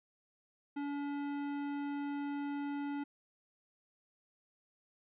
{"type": "tone with tanh clipping", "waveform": "sine", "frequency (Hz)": 285.6, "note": "D4", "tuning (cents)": -48, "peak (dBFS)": -38, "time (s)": [0.76, 3.04], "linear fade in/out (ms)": 10, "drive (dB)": 17, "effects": ["resampled to 8000 Hz"]}